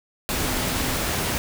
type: tone in noise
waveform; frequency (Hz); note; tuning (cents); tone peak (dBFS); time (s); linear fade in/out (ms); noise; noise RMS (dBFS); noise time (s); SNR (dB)
sine; 255.4; C4; -42; -33; 0.33-0.94; 0; pink; -25; 0.29-1.38; -11
effects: none